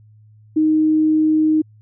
sine tone, 311.2 Hz, D#4, in tune, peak -12 dBFS, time 0.56-1.62 s, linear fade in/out 10 ms, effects added 107 Hz sine -45 dBFS peak until 1.81 s

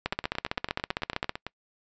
two click trains, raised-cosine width 0.3 ms, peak -17 / -11 dBFS, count 13 / 20, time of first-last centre 0.13-1.466 / 0.06-1.294 s, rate 8.98 / 15.4 Hz, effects noise-tail reverb RT60 0.1 s tail -25 dB re dry + resampled to 16000 Hz

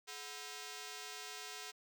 5% pulse ring-modulated tone, 580 Hz, D5, 22 cents flat, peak -31 dBFS, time 0.07-1.72 s, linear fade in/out 20 ms, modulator 156 Hz, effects none

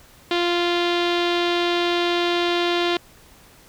sawtooth tone with low-pass filter, 348 Hz, F4, 6 cents flat, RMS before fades -21 dBFS, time 0.31-2.97 s, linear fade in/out 2 ms, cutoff 3600 Hz, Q 3.1, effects pink hiss -50 dBFS RMS until 3.68 s

